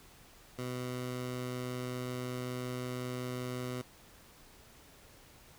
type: tone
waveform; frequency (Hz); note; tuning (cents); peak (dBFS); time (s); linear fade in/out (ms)
15% pulse; 125.4; B2; +27; -30; 0.58-3.82; 10
effects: pink hiss -58 dBFS RMS until 5.58 s